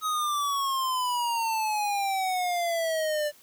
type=exponential sweep; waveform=square; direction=down; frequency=1271 to 587.3 Hz; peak=-26 dBFS; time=0.01-3.32 s; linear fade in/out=50 ms; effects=white hiss -56 dBFS RMS until 3.42 s